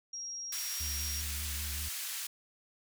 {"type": "tone", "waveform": "sine", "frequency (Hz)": 5620, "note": "F8", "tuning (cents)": 10, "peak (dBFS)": -38, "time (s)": [0.13, 1.21], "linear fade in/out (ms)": 5}
{"type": "band-pass noise", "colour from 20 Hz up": "white", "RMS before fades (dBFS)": -39, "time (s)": [0.52, 2.27], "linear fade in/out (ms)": 5, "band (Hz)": [1600, 16000], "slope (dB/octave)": 12}
{"type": "tone with vibrato", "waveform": "triangle", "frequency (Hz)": 73.42, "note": "D2", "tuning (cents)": 0, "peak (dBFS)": -36, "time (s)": [0.8, 1.89], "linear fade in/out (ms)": 10, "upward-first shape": "sine", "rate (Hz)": 5.1, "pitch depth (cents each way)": 45}
{"effects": []}